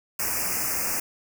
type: band-stop noise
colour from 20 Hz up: white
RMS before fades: -27 dBFS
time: 0.19-1 s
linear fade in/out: 5 ms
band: 2700 to 4900 Hz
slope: 96 dB/octave
effects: none

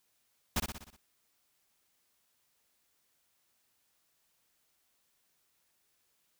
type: noise with echo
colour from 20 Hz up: pink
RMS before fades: -30 dBFS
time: 0.56-0.6 s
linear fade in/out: 5 ms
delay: 61 ms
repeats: 6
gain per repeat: -5 dB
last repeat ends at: 0.966 s
effects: white hiss -75 dBFS RMS until 6.39 s

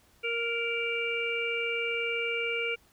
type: harmonic tone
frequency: 466.2 Hz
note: A#4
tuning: in tune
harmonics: 1 / 3 / 5 / 6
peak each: -33 / -38 / -31 / -36 dBFS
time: 0.23-2.76 s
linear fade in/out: 20 ms
effects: pink hiss -63 dBFS RMS until 2.92 s

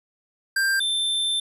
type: tone pair in turn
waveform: square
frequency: 1584 / 3556 Hz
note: G6 / A7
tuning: +18 / +18 cents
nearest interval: octave + major second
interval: 1400 cents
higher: second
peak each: -20 / -22 dBFS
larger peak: first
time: 0.56-0.8 / 0.8-1.4 s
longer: second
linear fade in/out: 5 ms
effects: resampled to 32000 Hz

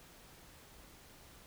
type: silence
effects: pink hiss -58 dBFS RMS until 1.46 s

